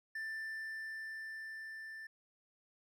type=tone with level ramp; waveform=triangle; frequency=1774 Hz; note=A6; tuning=14 cents sharp; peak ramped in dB=-37 to -44 dBFS; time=0.15-2.07 s; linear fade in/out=5 ms; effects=none